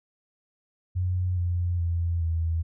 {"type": "tone with pitch steps", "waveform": "sine", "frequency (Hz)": [90.9, 87.91, 85.01, 82.21], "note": ["F#2", "F2", "F2", "E2"], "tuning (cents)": [-30, 12, -46, -4], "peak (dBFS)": -23, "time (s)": [0.95, 2.63], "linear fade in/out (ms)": 20, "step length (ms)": 420, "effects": []}